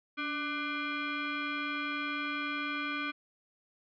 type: tone with frequency modulation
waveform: sine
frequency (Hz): 605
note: D#5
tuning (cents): -49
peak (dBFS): -32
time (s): 0.17-3.12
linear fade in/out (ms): 20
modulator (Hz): 894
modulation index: 2.6
effects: none